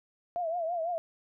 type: tone with vibrato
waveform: sine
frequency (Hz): 676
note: E5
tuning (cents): +43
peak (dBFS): -29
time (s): 0.36-0.98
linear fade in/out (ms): 0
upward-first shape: triangle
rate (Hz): 6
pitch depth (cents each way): 120
effects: none